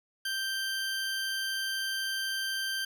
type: tone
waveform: 20% pulse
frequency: 1568 Hz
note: G6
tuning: in tune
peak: -26 dBFS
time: 0.25-2.85 s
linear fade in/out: 5 ms
effects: none